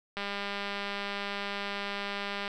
click train, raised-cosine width 0.3 ms, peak -19 dBFS, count 465, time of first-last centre 0.17-2.478 s, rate 201 Hz, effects none

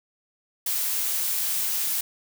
blue noise, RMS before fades -26 dBFS, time 0.66-2.01 s, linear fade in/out 5 ms, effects none

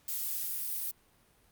violet noise, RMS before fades -35 dBFS, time 0.08-0.91 s, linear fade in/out 2 ms, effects pink hiss -66 dBFS RMS until 1.51 s + Opus 48 kbps

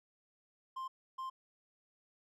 triangle tone bursts at uneven times, 1049 Hz, C6, 4 cents sharp, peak -37 dBFS, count 2, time 0.76-0.88 / 1.18-1.3 s, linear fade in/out 10 ms, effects none

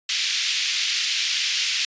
pink band-pass noise, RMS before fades -24 dBFS, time 0.09-1.85 s, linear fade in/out 2 ms, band 2400 to 5900 Hz, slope 24 dB/octave, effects resampled to 16000 Hz

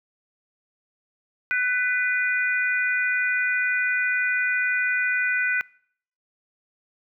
sine tone cluster, 1496 / 1994 / 2448 Hz, F#6 / B6 / D#7, +19 / +16 / -29 cents, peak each -22 / -27 / -27 dBFS, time 1.51-5.61 s, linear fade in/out 0 ms, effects noise-tail reverb RT60 0.6 s tail -24 dB re dry

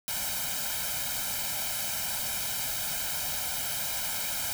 white noise with comb filter, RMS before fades -32 dBFS, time 0.08-4.53 s, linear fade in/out 0 ms, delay 1.3 ms, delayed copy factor +0.95, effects none

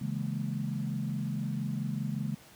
sine chord, A# half-diminished seventh, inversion first, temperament equal with one note detuned, 138.59 / 163.58 / 207.7 / 233.1 Hz, C#3 / E3 / G#3 / A#3, 0 / -13 / 0 / 0 cents, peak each -34 / -37 / -35 / -40 dBFS, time 0.01-2.35 s, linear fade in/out 5 ms, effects pink hiss -55 dBFS RMS until 2.55 s + high-pass 80 Hz 12 dB/octave

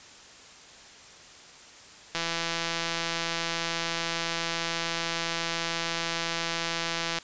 click train, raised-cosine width 0.2 ms, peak -12 dBFS, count 842, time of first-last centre 2.15-7.186 s, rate 167 Hz, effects white hiss -49 dBFS RMS until 7.23 s + resampled to 16000 Hz

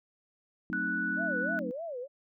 sine chord, F# diminished seventh, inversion none, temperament equal with one note detuned, 185 / 222.4 / 261.6 / 311.1 Hz, F#3 / A3 / C4 / Eb4, 0 / +19 / 0 / 0 cents, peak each -39 dBFS, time 0.7-1.71 s, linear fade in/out 0 ms
sine tone, 1480 Hz, F#6, in tune, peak -30 dBFS, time 0.73-1.59 s, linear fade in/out 0 ms
sine tone with vibrato, 575 Hz, D5, 37 cents flat, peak -35 dBFS, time 1.16-2.08 s, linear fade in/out 50 ms, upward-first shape sine, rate 3.3 Hz, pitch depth 290 cents each way
effects none

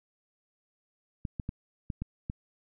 clicks, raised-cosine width 5 ms, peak -21 dBFS, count 6, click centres 1.252 / 1.398 / 1.491 / 1.902 / 2.02 / 2.299 s, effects none

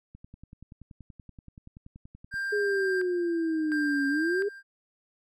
click train, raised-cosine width 5 ms, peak -34 dBFS, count 24, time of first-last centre 0.15-2.34 s, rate 10.5 Hz
triangle tone with tremolo, 1589 Hz, G6, 23 cents sharp, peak -27 dBFS, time 2.31-4.63 s, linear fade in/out 50 ms, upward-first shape square, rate 0.71 Hz, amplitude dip 80%
sine exponential two-way sweep, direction down then up, 418.6 to 276.4 to 418.6 Hz, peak -25 dBFS, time 2.52-4.49 s, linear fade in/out 10 ms, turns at 4.08 s
effects none

